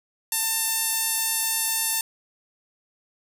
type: tone with band-pass filter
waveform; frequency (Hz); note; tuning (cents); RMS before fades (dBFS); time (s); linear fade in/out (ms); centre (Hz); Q
sawtooth; 896; A5; +31; -25; 0.32-2.01; 2; 11000; 1.5
effects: none